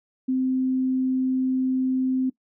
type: tone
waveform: sine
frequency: 259.3 Hz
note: C4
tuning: 15 cents flat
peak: -20 dBFS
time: 0.28-2.3 s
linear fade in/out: 10 ms
effects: noise-tail reverb RT60 0.1 s tail -20 dB re dry